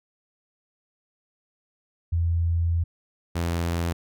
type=tone pair in turn; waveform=sine / sawtooth; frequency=84.3 / 84.89 Hz; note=E2 / F2; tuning=+39 / -49 cents; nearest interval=unison; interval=12 cents; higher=second; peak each=-20 dBFS; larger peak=neither; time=2.12-2.84 / 3.35-3.93 s; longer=first; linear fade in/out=10 ms; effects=none